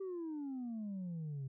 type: exponential sweep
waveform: sine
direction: down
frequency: 392.7 to 130.81 Hz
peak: -37 dBFS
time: 0-1.48 s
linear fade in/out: 10 ms
effects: tanh soft clip ceiling -38 dBFS